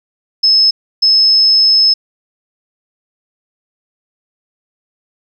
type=tone bursts at uneven times; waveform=sine; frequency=5200 Hz; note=E8; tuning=24 cents flat; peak=-6 dBFS; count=2; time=0.43-0.71 / 1.02-1.94 s; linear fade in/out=10 ms; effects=8-bit